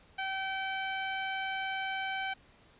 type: tone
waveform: 15% pulse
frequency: 770 Hz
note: G5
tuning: 31 cents flat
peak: -26 dBFS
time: 0.18-2.34 s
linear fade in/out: 10 ms
effects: pink hiss -61 dBFS RMS until 2.79 s + resampled to 8000 Hz